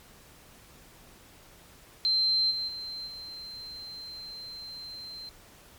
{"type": "tone with level steps", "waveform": "sine", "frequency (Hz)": 4120, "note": "C8", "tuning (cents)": -28, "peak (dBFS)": [-22, -29, -35, -39], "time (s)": [2.05, 5.29], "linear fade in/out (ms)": 0, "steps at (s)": [2.5, 2.67, 3.06], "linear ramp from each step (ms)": 20, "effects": ["pink hiss -54 dBFS RMS until 5.78 s", "MP3 96 kbps"]}